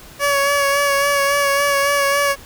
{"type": "tone with vibrato", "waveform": "15% pulse", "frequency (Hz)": 564, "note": "C#5", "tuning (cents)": 30, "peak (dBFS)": -8, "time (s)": [0.19, 2.36], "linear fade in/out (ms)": 50, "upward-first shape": "sine", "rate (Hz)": 3.6, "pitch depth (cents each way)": 24, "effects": ["pink hiss -41 dBFS RMS until 2.45 s"]}